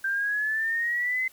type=exponential sweep; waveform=sine; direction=up; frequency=1568 to 2060 Hz; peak=-24 dBFS; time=0.04-1.28 s; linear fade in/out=5 ms; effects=white hiss -55 dBFS RMS until 1.32 s